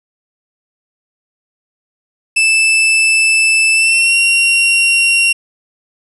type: tone with pitch glide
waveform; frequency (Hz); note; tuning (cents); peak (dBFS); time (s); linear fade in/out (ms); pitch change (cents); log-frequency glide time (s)
40% pulse; 2637 to 2749; E7 to F7; 0 to -28; -8; 2.36-5.33; 10; +72; 3.73-4.15
effects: resampled to 32000 Hz + 8-bit